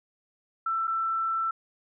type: tone with dropouts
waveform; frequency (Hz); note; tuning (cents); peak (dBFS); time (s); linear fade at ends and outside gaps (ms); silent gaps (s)
sine; 1334; E6; +20; -25; 0.66-1.51; 5; 0.872-0.877
effects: none